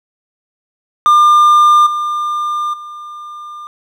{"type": "tone with level steps", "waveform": "triangle", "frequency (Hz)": 1200, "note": "D6", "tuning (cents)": 37, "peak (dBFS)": [-3, -13, -25], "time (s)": [1.06, 3.67], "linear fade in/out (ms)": 0, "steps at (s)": [1.86, 2.73], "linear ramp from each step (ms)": 10, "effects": []}